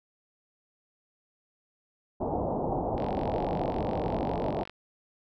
white low-pass noise, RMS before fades -30 dBFS, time 2.2-4.64 s, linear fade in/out 10 ms, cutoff 860 Hz, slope 48 dB/octave
click train, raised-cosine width 0.3 ms, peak -27 dBFS, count 82, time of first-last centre 2.98-4.696 s, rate 47.2 Hz
effects none

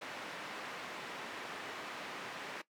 white band-pass noise, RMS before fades -45 dBFS, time 0.01-2.62 s, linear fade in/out 10 ms, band 210 to 2100 Hz, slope 12 dB/octave, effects noise-tail reverb RT60 0.1 s tail -17 dB re dry

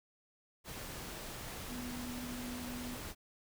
sine tone in noise, 245.9 Hz, B3, 7 cents flat, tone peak -42 dBFS, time 1.67-2.98 s, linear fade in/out 50 ms, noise pink, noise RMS -45 dBFS, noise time 0.64-3.15 s, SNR 0 dB, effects none

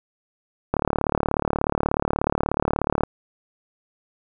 click train, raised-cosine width 1 ms, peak -6 dBFS, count 85, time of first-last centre 0.74-3.035 s, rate 36.6 Hz, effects none

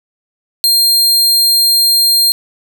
sawtooth tone, 4200 Hz, C8, 6 cents sharp, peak -5 dBFS, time 0.64-2.32 s, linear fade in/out 0 ms, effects none

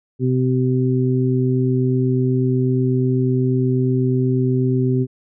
harmonic tone, 128.2 Hz, C3, 35 cents flat, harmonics 1 / 2 / 3, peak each -17 / -20 / -22 dBFS, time 0.19-5.07 s, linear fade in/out 50 ms, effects none

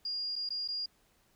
sine tone with dropouts, 4832 Hz, D8, 48 cents sharp, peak -33 dBFS, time 0.05-0.86 s, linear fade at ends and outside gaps 5 ms, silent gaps 0.357-0.361 / 0.491-0.504 / 0.678-0.685 s, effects pink hiss -69 dBFS RMS until 1.35 s

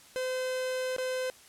45% pulse tone with dropouts, 513 Hz, C5, 34 cents flat, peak -30 dBFS, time 0.16-1.3 s, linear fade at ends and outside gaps 0 ms, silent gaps 0.964-0.983 s, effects white hiss -55 dBFS RMS until 1.48 s + low-pass 11000 Hz 12 dB/octave

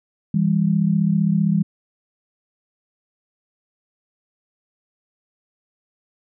sine tone pair together, 164.81 / 200.2 Hz, E3 / G3, 0 / +37 cents, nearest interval minor third, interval 337 cents, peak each -18 dBFS, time 0.34-1.63 s, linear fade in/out 5 ms, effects none

